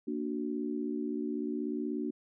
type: chord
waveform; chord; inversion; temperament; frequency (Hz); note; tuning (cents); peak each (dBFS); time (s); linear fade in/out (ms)
sine; Bb augmented; none; equal; 233.1 / 293.7 / 370; Bb3 / D4 / F#4; 0 / 0 / 0; -36 / -35 / -38; 0.07-2.11; 10
effects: none